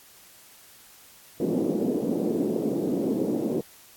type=band-pass noise; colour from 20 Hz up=pink; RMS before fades=-26 dBFS; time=1.4-3.61 s; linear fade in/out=2 ms; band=210 to 450 Hz; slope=24 dB/octave; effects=white hiss -52 dBFS RMS until 3.96 s + AAC 64 kbps